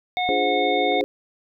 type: harmonic tone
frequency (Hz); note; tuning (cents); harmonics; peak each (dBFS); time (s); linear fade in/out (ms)
728; F#5; -28; 1 / 3 / 5; -22 / -27 / -29; 0.17-1.01; 0
type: chord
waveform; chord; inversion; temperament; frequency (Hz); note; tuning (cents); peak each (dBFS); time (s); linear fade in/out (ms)
sine; D half-diminished seventh; none; equal; 293.7 / 349.2 / 415.3 / 523.3; D4 / F4 / Ab4 / C5; 0 / 0 / 0 / 0; -28 / -29 / -25 / -25; 0.29-1.04; 0
type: clicks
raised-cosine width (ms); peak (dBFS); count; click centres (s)
0.5; -30 / -33; 2; 0.922 / 0.944
effects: none